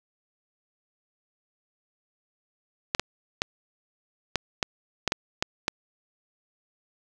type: clicks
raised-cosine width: 0.2 ms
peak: -6 dBFS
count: 9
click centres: 2.949 / 2.996 / 3.419 / 4.357 / 4.628 / 5.077 / 5.121 / 5.425 / 5.681 s
effects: none